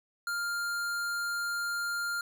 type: tone with hard clipping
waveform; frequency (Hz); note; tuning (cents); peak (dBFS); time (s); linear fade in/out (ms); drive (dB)
sine; 1400; F6; +4; -32; 0.27-2.21; 2; 18
effects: none